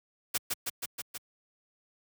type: noise with echo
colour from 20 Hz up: white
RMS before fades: -29 dBFS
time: 0.34-0.38 s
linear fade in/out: 10 ms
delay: 160 ms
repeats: 5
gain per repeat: -2 dB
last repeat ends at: 1.18 s
effects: high-pass 100 Hz 12 dB/octave